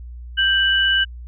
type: tone pair together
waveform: sine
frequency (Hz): 1571 / 2961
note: G6 / F#7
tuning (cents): +3 / +1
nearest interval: major seventh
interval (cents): 1098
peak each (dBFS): -17 / -17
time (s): 0.37-1.05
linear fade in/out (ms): 20
effects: added 60 Hz sine -32 dBFS peak until 1.27 s